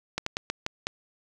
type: slowing click train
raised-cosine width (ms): 0.2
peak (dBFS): -11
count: 6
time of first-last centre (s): 0.18-0.869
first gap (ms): 84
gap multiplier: 1.25
effects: none